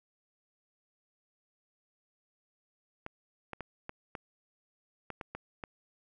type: clicks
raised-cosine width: 0.5 ms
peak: -24 dBFS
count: 9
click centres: 3.064 / 3.533 / 3.607 / 3.894 / 4.152 / 5.103 / 5.212 / 5.35 / 5.638 s
effects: none